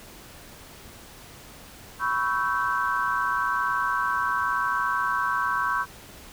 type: chord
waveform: sine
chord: C# half-diminished seventh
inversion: third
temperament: equal with one note detuned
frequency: 987.8 / 1108.7 / 1318.5 / 1546.4 Hz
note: B5 / C#6 / E6 / G6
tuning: 0 / 0 / 0 / -24 cents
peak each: -29 / -27 / -31 / -27 dBFS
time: 1.99-5.86 s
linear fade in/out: 50 ms
effects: pink hiss -46 dBFS RMS until 6.32 s